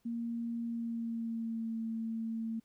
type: tone with pitch glide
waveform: sine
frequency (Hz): 233.1 to 225.4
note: A#3 to A3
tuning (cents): 0 to +42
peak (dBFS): -34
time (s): 0.05-2.6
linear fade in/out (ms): 10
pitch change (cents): -58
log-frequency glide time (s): 0.64-1.74
effects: pink hiss -75 dBFS RMS until 2.64 s